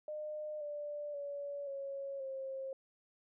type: tone with pitch steps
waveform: sine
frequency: 607 / 588 / 569.6 / 551.8 / 534.6 Hz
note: D#5 / D5 / C#5 / C#5 / C5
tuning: -43 / +2 / +47 / -8 / +37 cents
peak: -39 dBFS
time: 0.08-2.73 s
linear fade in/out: 2 ms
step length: 530 ms
effects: none